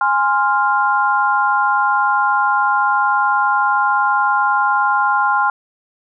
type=chord; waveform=sine; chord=F minor; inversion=first; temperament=equal with one note detuned; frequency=826.3 / 1046.5 / 1396.9 Hz; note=Ab5 / C6 / F6; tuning=-9 / 0 / 0 cents; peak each=-17 dBFS; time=0.01-5.5 s; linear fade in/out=2 ms; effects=none